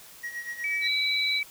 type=tone with tremolo; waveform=triangle; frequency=1900 Hz; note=A#6; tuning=33 cents sharp; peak=-29 dBFS; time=0.23-0.88 s; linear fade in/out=10 ms; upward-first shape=sine; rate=8.3 Hz; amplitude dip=70%
type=tone; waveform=sine; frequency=2295 Hz; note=D7; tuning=40 cents flat; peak=-26 dBFS; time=0.64-1.43 s; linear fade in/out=2 ms
type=tone with vibrato; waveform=sine; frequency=3948 Hz; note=B7; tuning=1 cent flat; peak=-26 dBFS; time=0.81-1.42 s; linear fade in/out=50 ms; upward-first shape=triangle; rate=20 Hz; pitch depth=25 cents each way
effects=white hiss -49 dBFS RMS until 1.5 s